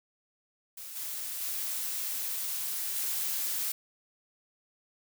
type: noise with level steps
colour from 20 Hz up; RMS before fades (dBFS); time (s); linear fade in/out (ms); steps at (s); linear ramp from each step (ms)
blue; -43 / -37 / -34 / -32; 0.77-3.72; 5; 0.95 / 1.4 / 2.95; 20
effects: none